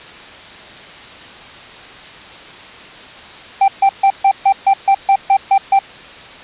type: tone bursts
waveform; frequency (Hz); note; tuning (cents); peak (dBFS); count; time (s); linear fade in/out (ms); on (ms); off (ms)
triangle; 784; G5; 0; -5; 11; 3.61-5.791; 5; 71; 140
effects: white hiss -35 dBFS RMS until 6.43 s + resampled to 8000 Hz